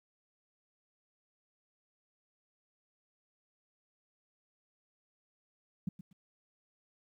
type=tone with echo; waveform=sine; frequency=181.7 Hz; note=F#3; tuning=31 cents flat; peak=-30 dBFS; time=5.87-5.89 s; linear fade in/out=5 ms; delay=120 ms; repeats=2; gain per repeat=-13 dB; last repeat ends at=6.13 s; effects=12-bit